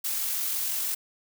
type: noise with amplitude modulation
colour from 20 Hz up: blue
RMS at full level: -28 dBFS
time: 0.04-0.95 s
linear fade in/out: 10 ms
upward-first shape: sine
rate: 46 Hz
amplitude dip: 25%
effects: none